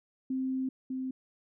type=tone pair in turn; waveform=sine; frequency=261.6 / 260.2 Hz; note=C4 / C4; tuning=0 / -9 cents; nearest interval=unison; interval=9 cents; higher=first; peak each=-29 / -32 dBFS; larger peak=first; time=0.3-0.69 / 0.9-1.11 s; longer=first; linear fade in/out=5 ms; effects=none